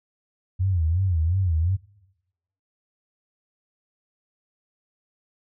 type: tone with vibrato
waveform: sine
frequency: 87.31 Hz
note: F2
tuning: in tune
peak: -19 dBFS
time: 0.59-1.77 s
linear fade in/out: 20 ms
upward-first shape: sine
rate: 2.8 Hz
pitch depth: 180 cents each way
effects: noise-tail reverb RT60 0.9 s tail -22 dB re dry